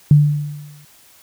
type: tone with exponential decay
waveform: sine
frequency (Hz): 147.4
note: D3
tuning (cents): +7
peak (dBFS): -4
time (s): 0.11-0.85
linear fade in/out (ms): 2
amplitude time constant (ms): 160
effects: white hiss -49 dBFS RMS until 1.22 s